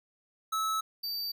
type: tone pair in turn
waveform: square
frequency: 1300 / 4633 Hz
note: E6 / D8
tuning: -24 / -24 cents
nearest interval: octave + minor seventh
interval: 2200 cents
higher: second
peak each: -29 / -33 dBFS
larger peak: first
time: 0.52-0.81 / 1.03-1.32 s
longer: neither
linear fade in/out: 10 ms
effects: none